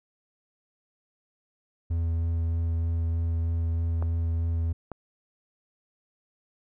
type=tone with vibrato; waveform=triangle; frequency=83 Hz; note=E2; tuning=12 cents sharp; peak=-22 dBFS; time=1.9-4.73 s; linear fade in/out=10 ms; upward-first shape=sine; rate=3.2 Hz; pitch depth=10 cents each way
type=clicks; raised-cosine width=1 ms; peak=-22 dBFS; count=2; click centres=4.025 / 4.917 s
effects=none